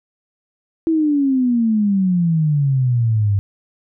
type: exponential sweep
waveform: sine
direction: down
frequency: 330.5 to 98 Hz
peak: -13 dBFS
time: 0.87-3.39 s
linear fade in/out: 0 ms
effects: none